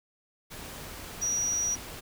sine tone in noise, 5790 Hz, F#8, 38 cents flat, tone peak -26 dBFS, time 1.21-1.76 s, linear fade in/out 20 ms, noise pink, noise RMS -42 dBFS, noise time 0.5-2.01 s, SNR +13 dB, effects none

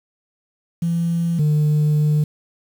sine tone pair in turn, 169 / 150.56 Hz, E3 / D3, +43 / +43 cents, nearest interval major second, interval 200 cents, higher first, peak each -16 / -11 dBFS, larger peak second, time 0.82-1.39 / 1.39-2.24 s, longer second, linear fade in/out 5 ms, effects tanh soft clip ceiling -13 dBFS + 7-bit

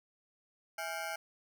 20% pulse ring-modulated tone, 739 Hz, F#5, 2 cents flat, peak -29 dBFS, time 0.78-1.16 s, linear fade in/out 5 ms, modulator 84.8 Hz, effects none

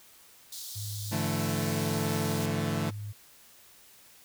pink high-pass noise, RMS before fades -41 dBFS, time 0.52-2.46 s, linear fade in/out 5 ms, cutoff 3600 Hz, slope 48 dB/octave
sine tone, 104 Hz, G#2, 3 cents sharp, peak -35 dBFS, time 0.75-3.13 s, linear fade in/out 20 ms
sawtooth chord, D suspended second, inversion none, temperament equal with one note detuned, 146.83 / 167.79 / 220 Hz, D3 / E3 / A3, 0 / +31 / 0 cents, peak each -29 dBFS, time 1.11-2.91 s, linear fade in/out 20 ms
effects white hiss -56 dBFS RMS until 4.24 s

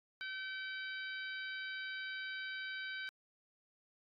harmonic tone with a mistuned harmonic, 767 Hz, G5, 38 cents flat, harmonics 2 / 3 / 4 / 5 / 6, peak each -42 / -49 / -51 / -51 / -55 dBFS, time 0.21-3.09 s, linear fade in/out 0 ms, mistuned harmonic 6, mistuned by +33 cents, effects AAC 64 kbps

